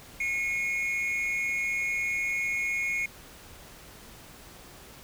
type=tone pair together; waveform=triangle; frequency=2173 / 2437 Hz; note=C#7 / D#7; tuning=-35 / -37 cents; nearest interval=major second; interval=198 cents; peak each=-26 / -32 dBFS; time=0.2-3.06 s; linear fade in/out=5 ms; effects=pink hiss -49 dBFS RMS until 5.03 s

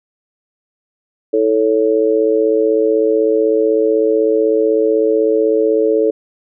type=tone with amplitude modulation; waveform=sine; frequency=440 Hz; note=A4; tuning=in tune; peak=-6 dBFS; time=1.33-6.11 s; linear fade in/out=10 ms; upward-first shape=sine; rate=116 Hz; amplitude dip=100%; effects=none

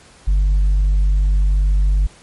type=tone with tanh clipping; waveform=sine; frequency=48.7 Hz; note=G1; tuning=11 cents flat; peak=-12 dBFS; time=0.27-2.07 s; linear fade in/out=10 ms; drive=2 dB; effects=pink hiss -46 dBFS RMS until 2.22 s + MP3 48 kbps

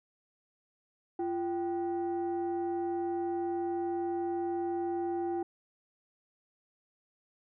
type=tone pair together; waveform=sine; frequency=344.9 / 779 Hz; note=F4 / G5; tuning=-22 / -11 cents; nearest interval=octave + major second; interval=1411 cents; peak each=-30 / -35 dBFS; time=1.19-5.43 s; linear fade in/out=5 ms; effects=tanh soft clip ceiling -26 dBFS

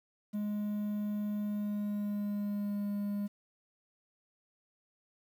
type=tone with pitch glide; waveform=triangle; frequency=208.2 to 203.8 Hz; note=G#3 to G#3; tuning=+5 to -32 cents; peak=-30 dBFS; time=0.33-3.28 s; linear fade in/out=20 ms; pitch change=-37 cents; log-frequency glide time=1.34-2.87 s; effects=10-bit

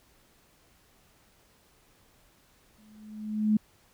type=tone with exponential growth; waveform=sine; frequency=213.8 Hz; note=A3; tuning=49 cents flat; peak=-18 dBFS; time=2.78-3.57 s; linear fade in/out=5 ms; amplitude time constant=170 ms; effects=pink hiss -63 dBFS RMS until 3.93 s

